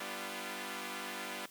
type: chord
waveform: 5% pulse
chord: G dominant seventh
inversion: none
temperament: equal with one note detuned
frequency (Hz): 196 / 246.9 / 293.7 / 344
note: G3 / B3 / D4 / F4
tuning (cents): 0 / 0 / 0 / -26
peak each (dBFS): -34 / -33 / -37 / -33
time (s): 0-1.46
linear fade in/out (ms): 5
effects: white hiss -58 dBFS RMS until 1.5 s + high-pass 80 Hz 12 dB/octave